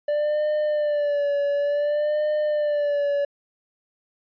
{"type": "tone with vibrato", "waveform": "triangle", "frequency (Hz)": 587.3, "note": "D5", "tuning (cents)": 0, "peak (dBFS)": -18, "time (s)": [0.08, 3.25], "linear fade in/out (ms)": 5, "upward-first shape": "sine", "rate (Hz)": 0.56, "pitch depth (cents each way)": 51, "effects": ["resampled to 11025 Hz"]}